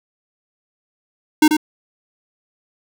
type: tone with echo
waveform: square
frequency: 306.5 Hz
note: D#4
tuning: 26 cents flat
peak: -8 dBFS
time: 1.42-1.48 s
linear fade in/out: 5 ms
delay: 88 ms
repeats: 1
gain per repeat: -6 dB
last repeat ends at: 1.568 s
effects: none